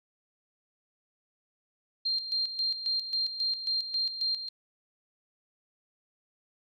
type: tone with tremolo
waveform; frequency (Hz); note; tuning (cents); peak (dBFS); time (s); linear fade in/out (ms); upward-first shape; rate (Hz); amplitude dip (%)
sine; 4186; C8; 0; -26; 2.05-4.49; 10; square; 3.7; 65
effects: none